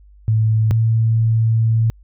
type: tone pair in turn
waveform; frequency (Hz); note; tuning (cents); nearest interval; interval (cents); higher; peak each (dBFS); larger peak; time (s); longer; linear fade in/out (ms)
sine; 110 / 112.7; A2 / A2; 0 / +42; unison; 42; second; -12; neither; 0.28-0.71 / 0.71-1.9; second; 0
effects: added 50 Hz sine -43 dBFS peak until 2.03 s